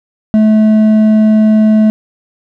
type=tone with hard clipping; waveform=sine; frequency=216.2 Hz; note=A3; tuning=30 cents flat; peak=-6 dBFS; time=0.34-1.9 s; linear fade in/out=0 ms; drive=5 dB; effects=none